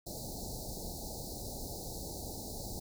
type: band-stop noise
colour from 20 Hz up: pink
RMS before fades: -42 dBFS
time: 0.06-2.8 s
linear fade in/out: 10 ms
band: 860 to 4000 Hz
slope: 96 dB/octave
effects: none